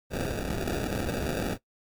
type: noise with sample-and-hold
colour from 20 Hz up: violet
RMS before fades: -30 dBFS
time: 0.1-1.58 s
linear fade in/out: 50 ms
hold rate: 1050 Hz
effects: noise-tail reverb RT60 0.1 s tail -17 dB re dry + MP3 96 kbps